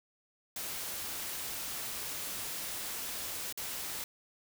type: noise with dropouts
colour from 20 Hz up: white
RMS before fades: -39 dBFS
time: 0.56-4.04 s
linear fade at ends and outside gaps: 2 ms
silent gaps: 3.526-3.574 s
effects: none